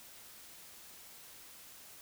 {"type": "silence", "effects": ["white hiss -54 dBFS RMS until 2.01 s"]}